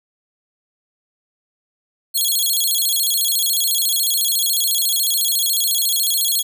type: tone with vibrato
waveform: 10% pulse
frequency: 3764 Hz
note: A#7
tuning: 16 cents sharp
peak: -9 dBFS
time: 2.14-6.43 s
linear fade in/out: 20 ms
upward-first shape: square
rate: 14 Hz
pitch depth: 210 cents each way
effects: none